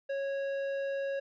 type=tone with tanh clipping; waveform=sine; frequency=551 Hz; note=C#5; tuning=11 cents flat; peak=-33 dBFS; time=0.09-1.2 s; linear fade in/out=10 ms; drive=11 dB; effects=none